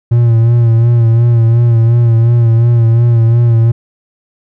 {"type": "tone with vibrato", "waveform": "triangle", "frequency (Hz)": 116.54, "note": "A#2", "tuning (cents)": 0, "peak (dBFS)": -3, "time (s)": [0.11, 3.72], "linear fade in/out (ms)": 10, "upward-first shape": "sine", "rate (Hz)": 2.8, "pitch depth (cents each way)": 44, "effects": []}